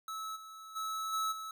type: tone with level steps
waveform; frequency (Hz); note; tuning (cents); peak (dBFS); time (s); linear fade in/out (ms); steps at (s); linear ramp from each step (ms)
square; 1301; E6; -23; -39 / -48 / -36 / -32 / -41; 0.08-1.51; 2; 0.35 / 0.75 / 1.12 / 1.31; 20
effects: none